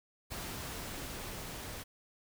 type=noise with level ramp; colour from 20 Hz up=pink; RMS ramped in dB=-41 to -44 dBFS; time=0.3-1.84 s; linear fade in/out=20 ms; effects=none